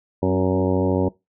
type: harmonic tone with a mistuned harmonic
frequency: 93.3 Hz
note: F#2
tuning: 15 cents sharp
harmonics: 1 / 2 / 3 / 4 / 5 / 6 / 7 / 8 / 9 / 10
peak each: -24 / -24 / -23 / -24 / -25 / -26 / -36 / -39 / -34 / -34 dBFS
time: 0.22-1.09 s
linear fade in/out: 10 ms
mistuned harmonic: 3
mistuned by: -25 cents
effects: noise-tail reverb RT60 0.2 s tail -21 dB re dry